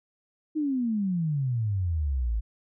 sine exponential sweep, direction down, 317 to 51.91 Hz, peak -24 dBFS, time 0.55-2.41 s, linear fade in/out 20 ms, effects none

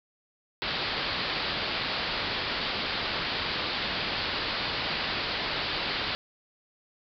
white low-pass noise, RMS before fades -31 dBFS, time 0.62-6.15 s, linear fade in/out 0 ms, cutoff 4800 Hz, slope 96 dB/octave, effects none

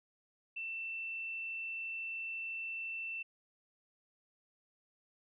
sine tone, 2677 Hz, E7, 26 cents sharp, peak -38 dBFS, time 0.56-3.23 s, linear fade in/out 10 ms, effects none

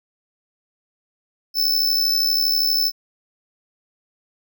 square tone with amplitude modulation, 5274 Hz, E8, in tune, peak -14 dBFS, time 1.54-2.92 s, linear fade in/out 50 ms, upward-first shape sine, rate 72.5 Hz, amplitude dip 65%, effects none

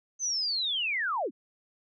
sine linear sweep, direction down, 6272 to 196 Hz, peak -27 dBFS, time 0.19-1.31 s, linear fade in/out 50 ms, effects none

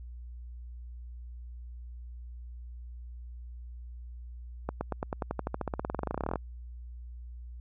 accelerating click train, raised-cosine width 1 ms, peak -17 dBFS, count 30, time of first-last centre 4.69-6.358 s, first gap 120 ms, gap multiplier 0.94, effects added 60 Hz sine -41 dBFS peak until 7.6 s

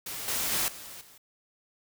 white noise with level steps, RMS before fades -37 / -30 / -28 / -44 / -54 dBFS, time 0.06-1.18 s, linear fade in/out 5 ms, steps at 0.28 / 0.52 / 0.68 / 1.01 s, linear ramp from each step 2 ms, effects none

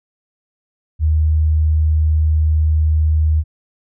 sine tone, 77.78 Hz, D#2, in tune, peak -11 dBFS, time 0.99-3.44 s, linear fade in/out 50 ms, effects none

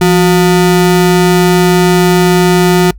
square ring-modulated tone, 268.1 Hz, C4, 42 cents sharp, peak -3 dBFS, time 0.01-2.91 s, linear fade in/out 5 ms, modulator 96.5 Hz, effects noise-tail reverb RT60 0.1 s tail -25 dB re dry + added 50 Hz sine -28 dBFS peak until 2.98 s

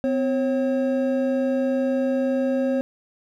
triangle tone pair together, 255.8 / 542 Hz, C4 / C#5, -39 / -39 cents, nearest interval octave + minor second, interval 1300 cents, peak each -20 / -21 dBFS, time 0.04-2.81 s, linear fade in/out 0 ms, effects none

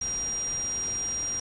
sine tone in noise, 5700 Hz, F8, 34 cents sharp, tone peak -28 dBFS, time 0.01-1.4 s, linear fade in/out 5 ms, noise pink, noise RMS -41 dBFS, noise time 0.01-1.4 s, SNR +10 dB, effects resampled to 22050 Hz

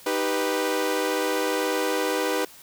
sawtooth chord, Eb augmented, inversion none, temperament equal, 311.1 / 392 / 493.9 Hz, Eb4 / G4 / B4, 0 / 0 / 0 cents, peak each -25 / -24 / -22 dBFS, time 0.06-2.45 s, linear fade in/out 5 ms, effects white hiss -48 dBFS RMS until 2.62 s

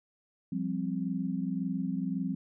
sine chord, F suspended second, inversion none, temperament just, 174.61 / 196.44 / 261.9 Hz, F3 / G3 / C4, 0 / +4 / +2 cents, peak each -34 dBFS, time 0.52-2.35 s, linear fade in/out 5 ms, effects none

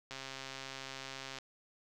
click train, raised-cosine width 0.2 ms, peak -26 dBFS, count 172, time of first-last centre 0.11-1.386 s, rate 134 Hz, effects none

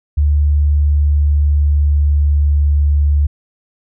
sine tone with pitch glide, 73.42 to 72.79 Hz, D2 to D2, 0 to -15 cents, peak -9 dBFS, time 0.17-3.27 s, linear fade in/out 10 ms, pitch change -15 cents, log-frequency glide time 0.43-2.7 s, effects none

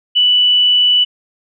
sine tone, 2967 Hz, F#7, 4 cents sharp, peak -8 dBFS, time 0.15-1.05 s, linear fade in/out 20 ms, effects none

